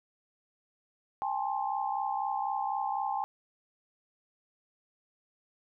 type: tone cluster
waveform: sine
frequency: 801 / 865 / 1055 Hz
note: G5 / A5 / C6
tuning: +37 / -30 / +14 cents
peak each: -32 / -34 / -37 dBFS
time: 1.22-3.24 s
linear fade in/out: 0 ms
effects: none